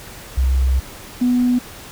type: tone pair in turn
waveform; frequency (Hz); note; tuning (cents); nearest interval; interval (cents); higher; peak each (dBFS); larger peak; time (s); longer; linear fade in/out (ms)
sine; 65 / 247; C2 / B3; -11 / 0; octave + major seventh; 2311; second; -12; neither; 0.37-0.8 / 1.21-1.59; first; 10
effects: tanh soft clip ceiling -8 dBFS + pink hiss -37 dBFS RMS until 1.91 s